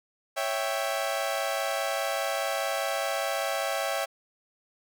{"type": "chord", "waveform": "sawtooth", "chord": "C# diminished", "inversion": "none", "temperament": "equal", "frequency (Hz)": [554.4, 659.3, 784], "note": ["C#5", "E5", "G5"], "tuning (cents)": [0, 0, 0], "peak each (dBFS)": [-28, -27, -29], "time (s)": [0.36, 4.06], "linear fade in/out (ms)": 20, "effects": []}